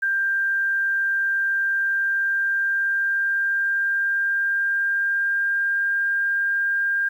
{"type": "tone with pitch glide", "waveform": "sine", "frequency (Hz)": [1587, 1601.7], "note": ["G6", "G6"], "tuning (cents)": [21, 37], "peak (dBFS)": -19, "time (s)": [0.02, 7.09], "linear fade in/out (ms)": 10, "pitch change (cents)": 16, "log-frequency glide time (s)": [1.66, 5.89], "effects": ["9-bit"]}